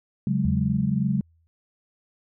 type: chord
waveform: sine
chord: C# suspended fourth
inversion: none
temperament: equal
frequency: 138.59 / 185 / 207.7 Hz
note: C#3 / F#3 / G#3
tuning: 0 / 0 / 0 cents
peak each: -25 dBFS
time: 0.27-1.21 s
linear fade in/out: 2 ms
type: tone with exponential decay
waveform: sine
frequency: 82.2 Hz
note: E2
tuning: 4 cents flat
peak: -23 dBFS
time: 0.45-1.47 s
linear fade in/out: 0 ms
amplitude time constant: 220 ms
effects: none